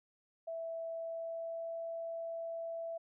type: tone with pitch glide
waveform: sine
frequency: 659.3 to 663.9 Hz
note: E5 to E5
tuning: 0 to +12 cents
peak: -38 dBFS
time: 0.47-2.98 s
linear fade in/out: 10 ms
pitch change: +12 cents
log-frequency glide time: 0.88-1.77 s
effects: none